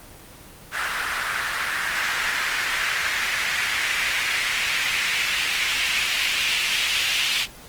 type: noise with band-pass filter sweep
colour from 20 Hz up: white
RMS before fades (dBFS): -24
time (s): 0.71-7.47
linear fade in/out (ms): 50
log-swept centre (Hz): 1500 to 2800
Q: 2.4
effects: pink hiss -44 dBFS RMS until 7.68 s + Opus 24 kbps